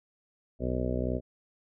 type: harmonic tone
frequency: 62.4 Hz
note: B1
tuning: 19 cents sharp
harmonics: 1 / 2 / 3 / 4 / 5 / 6 / 7 / 8 / 9 / 10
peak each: -33 / -35 / -39 / -34 / -45 / -37 / -40 / -39 / -39 / -39 dBFS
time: 0.59-1.21 s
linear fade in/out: 50 ms
effects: none